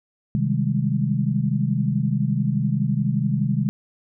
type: chord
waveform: sine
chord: Ab major seventh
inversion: first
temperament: equal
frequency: 130.81 / 155.56 / 196 / 207.7 Hz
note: C3 / Eb3 / G3 / Ab3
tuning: 0 / 0 / 0 / 0 cents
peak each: -23 / -24 / -26 / -25 dBFS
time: 0.35-3.69 s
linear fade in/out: 0 ms
effects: none